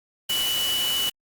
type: tone in noise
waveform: sine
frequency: 2960 Hz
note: F#7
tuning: in tune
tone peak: -23 dBFS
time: 0.29-1.1 s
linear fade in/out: 10 ms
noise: white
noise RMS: -29 dBFS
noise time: 0.29-1.1 s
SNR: +3 dB
effects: Opus 48 kbps